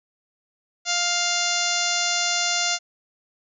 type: harmonic tone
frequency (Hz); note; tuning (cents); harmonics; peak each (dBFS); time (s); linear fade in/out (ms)
700; F5; +4; 1 / 2 / 3 / 4 / 5 / 6 / 7 / 8 / 9 / 10; -30 / -30 / -30 / -30 / -30 / -30 / -30 / -30 / -30 / -30; 0.85-2.79; 50
effects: none